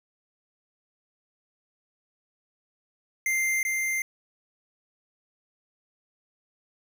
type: tone with echo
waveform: square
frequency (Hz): 2093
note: C7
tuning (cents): 0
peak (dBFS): -24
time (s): 3.26-3.63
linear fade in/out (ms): 2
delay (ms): 390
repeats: 1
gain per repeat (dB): -2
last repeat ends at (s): 4.02
effects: none